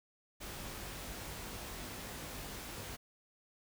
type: noise with comb filter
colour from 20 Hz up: pink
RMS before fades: -45 dBFS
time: 0.4-2.97 s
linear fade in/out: 20 ms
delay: 20 ms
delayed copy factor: +0.5
effects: none